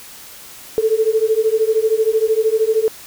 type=beating tone pair; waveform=sine; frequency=434.3 / 447.3 Hz; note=A4 / A4; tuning=-23 / +28 cents; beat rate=13 Hz; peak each=-16 dBFS; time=0.78-2.88 s; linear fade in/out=0 ms; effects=white hiss -38 dBFS RMS until 3.06 s